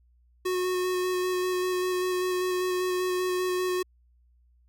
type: tone with vibrato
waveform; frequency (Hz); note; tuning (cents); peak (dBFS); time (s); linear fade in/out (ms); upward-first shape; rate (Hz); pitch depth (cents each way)
square; 365.5; F#4; -21; -26; 0.45-3.83; 10; square; 5.1; 10
effects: added 60 Hz sine -59 dBFS peak until 4.68 s